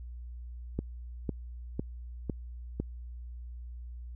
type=click train; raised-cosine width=3 ms; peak=-18 dBFS; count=5; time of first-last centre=0.79-2.8 s; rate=1.99 Hz; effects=added 60 Hz sine -40 dBFS peak until 4.15 s